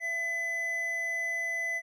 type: tone pair together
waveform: triangle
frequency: 670 / 2008 Hz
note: E5 / B6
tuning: +28 / +28 cents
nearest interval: octave + perfect fifth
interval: 1900 cents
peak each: -40 / -28 dBFS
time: 0-1.82 s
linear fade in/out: 50 ms
effects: none